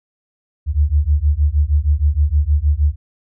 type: beating tone pair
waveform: sine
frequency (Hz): 70.8 / 77.2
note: C#2 / D#2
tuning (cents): +37 / -13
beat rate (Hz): 6.4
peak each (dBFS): -15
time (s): 0.66-2.96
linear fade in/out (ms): 50
effects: none